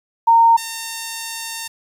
sine / 5% pulse tone pair in turn, 920 / 910.5 Hz, A#5 / A#5, -23 / -41 cents, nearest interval unison, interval 18 cents, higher first, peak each -8 / -14 dBFS, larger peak first, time 0.27-0.57 / 0.57-1.68 s, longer second, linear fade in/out 10 ms, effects 8-bit

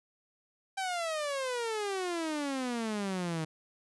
sawtooth exponential sweep, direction down, 784 to 155.56 Hz, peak -28 dBFS, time 0.77-3.45 s, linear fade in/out 10 ms, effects resampled to 24000 Hz

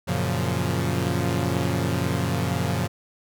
sawtooth chord, Gb major seventh, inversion none, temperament equal, 92.5 / 116.54 / 138.59 / 174.61 Hz, Gb2 / Bb2 / Db3 / F3, 0 / 0 / 0 / 0 cents, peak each -24 dBFS, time 0.07-2.88 s, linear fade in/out 20 ms, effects none

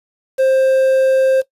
triangle tone with quantisation, 528 Hz, C5, 16 cents sharp, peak -8 dBFS, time 0.38-1.42 s, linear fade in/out 20 ms, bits 6, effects noise-tail reverb RT60 0.1 s tail -17 dB re dry + resampled to 32000 Hz

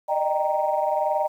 sine chord, Eb major seventh, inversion third, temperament equal with one note detuned, 601.1 / 622.3 / 784 / 932.3 Hz, D5 / Eb5 / G5 / Bb5, +40 / 0 / 0 / 0 cents, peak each -25 / -27 / -25 / -26 dBFS, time 0.08-1.28 s, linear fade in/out 20 ms, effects tanh soft clip ceiling -10 dBFS + 9-bit

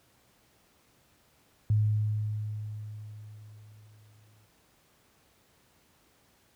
sine tone with exponential decay, 106.4 Hz, G#2, 42 cents sharp, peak -20 dBFS, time 1.7-4.46 s, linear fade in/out 0 ms, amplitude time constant 600 ms, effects pink hiss -65 dBFS RMS until 6.55 s + high-pass 60 Hz 12 dB/octave

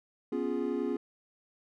triangle chord, C# dominant seventh, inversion third, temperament equal, 246.9 / 277.2 / 349.2 / 415.3 Hz, B3 / C#4 / E#4 / G#4, 0 / 0 / 0 / 0 cents, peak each -33 dBFS, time 0.32-0.97 s, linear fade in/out 5 ms, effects none

